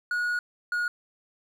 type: tone pair in turn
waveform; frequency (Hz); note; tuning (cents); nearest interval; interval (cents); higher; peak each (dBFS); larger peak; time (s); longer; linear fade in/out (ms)
triangle; 1452 / 1442.8; F#6 / F#6; -33 / -44; unison; 11; first; -23; neither; 0.11-0.39 / 0.72-0.88; first; 2
effects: none